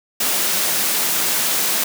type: high-pass noise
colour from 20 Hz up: white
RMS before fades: -19 dBFS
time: 0.2-1.84 s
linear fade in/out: 5 ms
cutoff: 150 Hz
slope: 48 dB/octave
effects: none